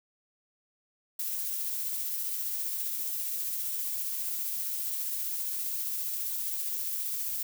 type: noise with tremolo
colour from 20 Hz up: violet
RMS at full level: -32 dBFS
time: 1.19-7.43 s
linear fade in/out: 5 ms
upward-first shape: triangle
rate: 15 Hz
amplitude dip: 25%
effects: none

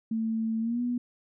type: tone with pitch glide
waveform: sine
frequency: 223.5 to 243.7 Hz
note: A3 to B3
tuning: +27 to -23 cents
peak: -26 dBFS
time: 0.11-0.98 s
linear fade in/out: 5 ms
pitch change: +150 cents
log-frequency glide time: 0.6-0.81 s
effects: none

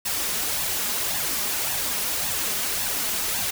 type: noise with flanger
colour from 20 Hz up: white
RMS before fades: -26 dBFS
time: 0.05-3.51 s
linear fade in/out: 10 ms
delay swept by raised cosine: 1.1 to 4.9 ms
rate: 1.8 Hz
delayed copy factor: +0.55
effects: none

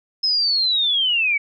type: linear sweep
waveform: sine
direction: down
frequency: 5180 to 2225 Hz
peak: -16 dBFS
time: 0.23-1.38 s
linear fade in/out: 10 ms
effects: none

